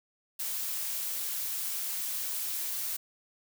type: noise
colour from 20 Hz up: blue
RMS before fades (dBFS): -34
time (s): 0.39-2.97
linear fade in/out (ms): 10
effects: none